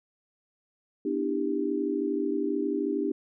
sine chord, E minor seventh, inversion second, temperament just, 247.2 / 296.7 / 329.6 / 395.6 Hz, B3 / D4 / E4 / G4, +2 / +18 / 0 / +16 cents, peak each -34 / -29 / -34 / -30 dBFS, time 1.05-3.12 s, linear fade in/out 5 ms, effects none

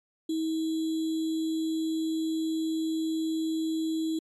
sine tone with sample-and-hold, 320.1 Hz, D#4, 49 cents sharp, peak -26 dBFS, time 0.29-4.19 s, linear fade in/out 5 ms, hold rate 3675 Hz, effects low-pass 11000 Hz 12 dB/octave + MP3 96 kbps

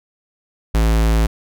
square tone, 55 Hz, A1, in tune, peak -13 dBFS, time 0.74-1.27 s, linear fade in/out 10 ms, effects none

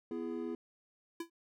triangle chord, E major, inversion second, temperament equal with one note detuned, 246.9 / 336.4 / 415.3 Hz, B3 / E4 / G#4, 0 / +35 / 0 cents, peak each -39 / -38 / -40 dBFS, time 0.11-0.55 s, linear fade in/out 2 ms
square tone with exponential decay, 335.2 Hz, E4, 29 cents sharp, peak -35 dBFS, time 1.2-1.3 s, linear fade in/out 5 ms, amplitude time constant 21 ms
effects none

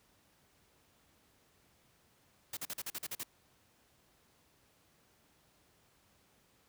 white noise bursts, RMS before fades -40 dBFS, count 9, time 2.53-3.234 s, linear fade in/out 5 ms, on 40 ms, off 43 ms, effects pink hiss -69 dBFS RMS until 6.68 s + high-pass 60 Hz 12 dB/octave

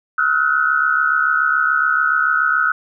sine tone cluster, 1290 / 1440 / 1507 Hz, E6 / F#6 / F#6, -38 / -47 / +31 cents, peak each -18 dBFS, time 0.18-2.72 s, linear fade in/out 5 ms, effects none

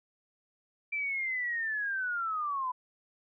sine linear sweep, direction down, 2349 to 987.8 Hz, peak -30 dBFS, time 0.92-2.72 s, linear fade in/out 10 ms, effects none

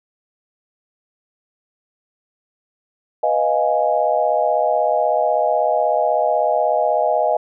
sine chord, F half-diminished seventh, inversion second, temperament equal with one note detuned, 493.9 / 622.3 / 698.5 / 833.5 Hz, Cb5 / Eb5 / F5 / Ab5, 0 / 0 / 0 / +6 cents, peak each -23 / -18 / -20 / -21 dBFS, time 3.23-7.37 s, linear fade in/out 5 ms, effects none

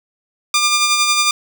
10% pulse tone with tremolo, 1200 Hz, D6, 37 cents sharp, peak -3 dBFS, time 0.54-1.31 s, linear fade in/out 2 ms, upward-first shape sine, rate 11 Hz, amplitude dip 40%, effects none

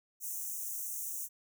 white high-pass noise, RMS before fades -39 dBFS, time 0.2-1.29 s, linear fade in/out 50 ms, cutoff 5900 Hz, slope 96 dB/octave, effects none

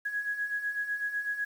sine beating tone pair, 1661.2 / 1669.2 Hz, G#6 / G#6, 0 / +8 cents, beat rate 8 Hz, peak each -37 / -31 dBFS, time 0.05-1.45 s, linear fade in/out 10 ms, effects 9-bit

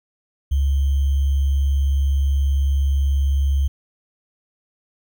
sine tone with sample-and-hold, 69.3 Hz, C#2, in tune, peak -15 dBFS, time 0.51-3.68 s, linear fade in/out 10 ms, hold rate 3150 Hz, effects none

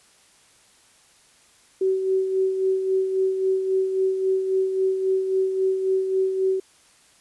sine tone with tremolo, 380 Hz, F#4, 46 cents sharp, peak -17 dBFS, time 1.81-6.6 s, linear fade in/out 5 ms, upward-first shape sine, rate 3.7 Hz, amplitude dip 50%, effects white hiss -56 dBFS RMS until 7.2 s + resampled to 24000 Hz

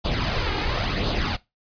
pink noise with flanger, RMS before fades -24 dBFS, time 0.04-1.37 s, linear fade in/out 20 ms, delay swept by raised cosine 0.24 to 2.44 ms, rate 0.96 Hz, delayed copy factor +0.6, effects noise-tail reverb RT60 0.2 s tail -19 dB re dry + resampled to 11025 Hz

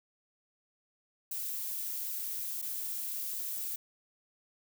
violet noise with dropouts, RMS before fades -37 dBFS, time 1.31-3.76 s, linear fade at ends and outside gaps 5 ms, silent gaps 2.618-2.623 s, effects none

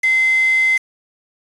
sine tone with quantisation, 2063 Hz, C7, 25 cents flat, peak -12 dBFS, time 0.03-0.78 s, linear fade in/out 10 ms, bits 4, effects resampled to 22050 Hz

